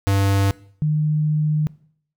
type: tone pair in turn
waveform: square / sine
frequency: 98.5 / 152.48 Hz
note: G2 / D#3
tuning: +9 / -35 cents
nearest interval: minor sixth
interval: 756 cents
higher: second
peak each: -16 dBFS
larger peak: neither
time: 0.07-0.51 / 0.82-1.67 s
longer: second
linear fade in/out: 0 ms
effects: noise-tail reverb RT60 0.6 s tail -21 dB re dry